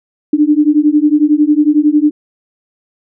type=beating tone pair; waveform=sine; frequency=293.6 / 304.6 Hz; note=D4 / D#4; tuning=0 / -37 cents; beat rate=11 Hz; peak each=-10 dBFS; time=0.33-2.11 s; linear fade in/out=5 ms; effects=none